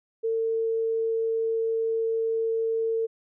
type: tone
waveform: sine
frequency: 451.1 Hz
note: A4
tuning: 43 cents sharp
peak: -23 dBFS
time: 0.23-3.07 s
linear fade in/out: 20 ms
effects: none